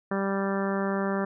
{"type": "harmonic tone", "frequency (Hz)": 196, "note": "G3", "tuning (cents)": 0, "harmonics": [1, 2, 3, 4, 5, 6, 7, 8, 9], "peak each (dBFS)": [-28, -31, -33, -38, -38, -37, -39, -40, -40], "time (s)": [0.11, 1.25], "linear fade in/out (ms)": 5, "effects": []}